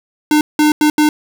square tone bursts at uneven times, 302 Hz, D4, 48 cents sharp, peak -9 dBFS, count 4, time 0.31-0.41 / 0.59-0.72 / 0.81-0.9 / 0.98-1.09 s, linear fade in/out 2 ms, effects 7-bit

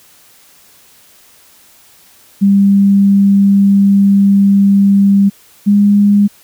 sine tone pair in turn, 198.5 / 203.6 Hz, G3 / G#3, +22 / -34 cents, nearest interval unison, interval 44 cents, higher second, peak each -5 dBFS, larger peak neither, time 2.41-5.3 / 5.66-6.28 s, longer first, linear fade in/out 20 ms, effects white hiss -45 dBFS RMS until 6.43 s

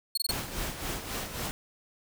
sawtooth tone bursts, 4340 Hz, C#8, 37 cents flat, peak -23 dBFS, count 4, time 0.15-0.313 s, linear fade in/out 5 ms, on 25 ms, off 21 ms
pink noise with tremolo, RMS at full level -33 dBFS, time 0.29-1.51 s, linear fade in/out 0 ms, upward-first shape sine, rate 3.7 Hz, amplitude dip 60%
effects none

